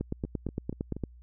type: two click trains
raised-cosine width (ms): 3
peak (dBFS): -18 / -24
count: 10 / 4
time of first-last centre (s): 0.01-1.037 / 0.25-0.966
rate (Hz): 8.76 / 4.19
effects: added 60 Hz sine -49 dBFS peak until 1.22 s